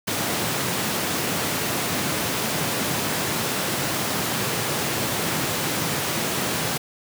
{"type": "high-pass noise", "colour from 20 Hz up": "pink", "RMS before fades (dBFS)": -25, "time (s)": [0.07, 6.78], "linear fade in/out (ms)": 10, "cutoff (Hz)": 110, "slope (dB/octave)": 24, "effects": []}